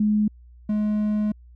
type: tone pair in turn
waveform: sine / triangle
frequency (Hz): 211.1 / 211.1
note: G#3 / G#3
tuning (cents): +29 / +29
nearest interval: unison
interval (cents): 0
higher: neither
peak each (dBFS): -17 / -18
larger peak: first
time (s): 0-0.28 / 0.69-1.32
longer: second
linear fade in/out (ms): 5
effects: added 60 Hz sine -45 dBFS peak until 1.55 s